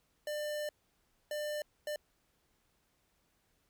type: tone bursts at uneven times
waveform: square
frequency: 597 Hz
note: D5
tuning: 28 cents sharp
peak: -36 dBFS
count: 3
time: 0.27-0.69 / 1.31-1.62 / 1.87-1.96 s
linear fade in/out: 2 ms
effects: pink hiss -75 dBFS RMS until 3.69 s